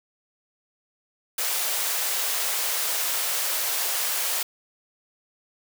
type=high-pass noise; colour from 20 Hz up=white; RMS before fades=-26 dBFS; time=1.38-4.43 s; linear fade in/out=5 ms; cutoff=460 Hz; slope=24 dB/octave; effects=none